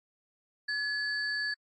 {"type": "tone pair together", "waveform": "sine", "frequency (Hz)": [1700, 4538], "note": ["G#6", "C#8"], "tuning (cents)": [40, 40], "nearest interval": "octave + perfect fourth", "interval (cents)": 1700, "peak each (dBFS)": [-30, -35], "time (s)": [0.68, 1.54], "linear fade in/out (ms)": 10, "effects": ["tanh soft clip ceiling -23 dBFS", "AAC 48 kbps"]}